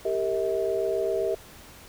sine tone cluster, 393.6 / 461.1 / 642 Hz, G4 / A#4 / E5, +7 / -19 / -46 cents, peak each -27 / -29 / -28 dBFS, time 0.05-1.35 s, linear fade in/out 5 ms, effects pink hiss -48 dBFS RMS until 1.88 s

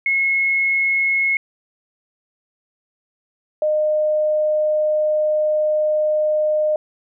sine tone pair in turn, 2174 / 611.3 Hz, C#7 / D#5, -34 / -31 cents, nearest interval octave + minor seventh, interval 2197 cents, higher first, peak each -15 dBFS, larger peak neither, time 0.06-1.37 / 3.62-6.76 s, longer second, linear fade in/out 2 ms, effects none

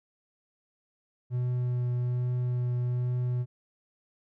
triangle tone with vibrato, 123.47 Hz, B2, in tune, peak -24 dBFS, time 1.3-3.46 s, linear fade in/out 50 ms, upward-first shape triangle, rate 1.2 Hz, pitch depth 12 cents each way, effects none

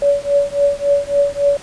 sine tone with tremolo, 569 Hz, C#5, 45 cents sharp, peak -8 dBFS, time 0.02-1.57 s, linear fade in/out 2 ms, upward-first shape triangle, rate 3.6 Hz, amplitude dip 100%, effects pink hiss -37 dBFS RMS until 1.62 s + resampled to 22050 Hz

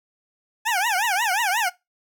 20% pulse tone with vibrato, 830.6 Hz, G#5, in tune, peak -15 dBFS, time 0.65-1.7 s, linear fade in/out 20 ms, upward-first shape triangle, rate 5.6 Hz, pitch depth 290 cents each way, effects noise-tail reverb RT60 0.2 s tail -20 dB re dry

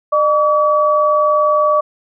sine tone pair together, 605 / 1142 Hz, D#5 / D6, -49 / -49 cents, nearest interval major seventh, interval 1100 cents, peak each -13 dBFS, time 0.12-1.81 s, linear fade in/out 10 ms, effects none

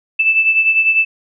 sine beating tone pair, 2637 / 2647 Hz, E7 / E7, 0 / +7 cents, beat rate 10 Hz, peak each -11 / -18 dBFS, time 0.19-1.05 s, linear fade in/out 10 ms, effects none

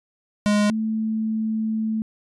square / sine tone pair in turn, 207.7 / 219.7 Hz, G#3 / A3, 0 / -2 cents, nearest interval minor second, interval 98 cents, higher second, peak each -17 / -21 dBFS, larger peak first, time 0.46-0.7 / 0.7-2.02 s, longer second, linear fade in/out 0 ms, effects resampled to 22050 Hz

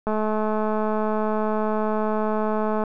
click train, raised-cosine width 1 ms, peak -12 dBFS, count 596, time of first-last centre 0.07-2.837 s, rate 215 Hz, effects none

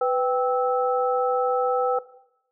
sine tone cluster, 499.1 / 783 / 1307 Hz, B4 / G5 / E6, +18 / -2 / -15 cents, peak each -21 / -25 / -27 dBFS, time 0.01-1.99 s, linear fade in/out 5 ms, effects noise-tail reverb RT60 0.8 s tail -17 dB re dry

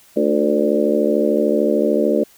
harmonic tone with a mistuned harmonic, 73.42 Hz, D2, in tune, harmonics 3 / 4 / 5 / 6 / 7 / 8, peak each -21 / -21 / -21 / -21 / -21 / -21 dBFS, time 0.16-2.24 s, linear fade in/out 10 ms, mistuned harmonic 5, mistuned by -43 cents, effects white hiss -50 dBFS RMS until 2.37 s

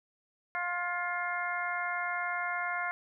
harmonic tone with a mistuned harmonic, 353.1 Hz, F4, 19 cents sharp, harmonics 2 / 3 / 4 / 5 / 6, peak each -37 / -38 / -36 / -39 / -37 dBFS, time 0.55-2.91 s, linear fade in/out 0 ms, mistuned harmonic 5, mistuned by -23 cents, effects none

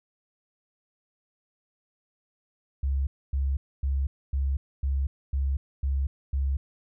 sine tone bursts, 68.2 Hz, C#2, 28 cents flat, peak -23 dBFS, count 8, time 2.83-6.57 s, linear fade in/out 5 ms, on 240 ms, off 260 ms, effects none

